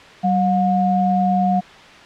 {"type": "tone pair together", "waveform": "sine", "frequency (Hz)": [190.44, 719], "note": ["G3", "F#5"], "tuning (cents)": [-50, -50], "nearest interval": "octave + major seventh", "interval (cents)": 2300, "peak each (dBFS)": -17, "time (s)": [0.23, 1.61], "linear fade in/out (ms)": 20, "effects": ["white hiss -41 dBFS RMS until 2.05 s", "low-pass 3000 Hz 12 dB/octave"]}